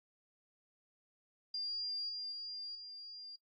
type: tone with level steps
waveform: sine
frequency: 4799 Hz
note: D8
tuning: 37 cents sharp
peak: -36 / -39 / -41 / -46 dBFS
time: 1.54-3.36 s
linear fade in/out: 5 ms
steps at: 2.09 / 2.32 / 2.75 s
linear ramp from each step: 2 ms
effects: noise-tail reverb RT60 0.1 s tail -20 dB re dry + AAC 64 kbps